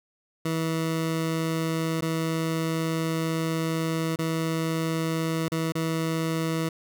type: tone with dropouts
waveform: 20% pulse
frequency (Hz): 162.1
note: E3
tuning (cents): -29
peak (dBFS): -20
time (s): 0.45-6.69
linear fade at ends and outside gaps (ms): 5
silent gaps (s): 2.009-2.022 / 4.16-4.188 / 5.484-5.518 / 5.722-5.752
effects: none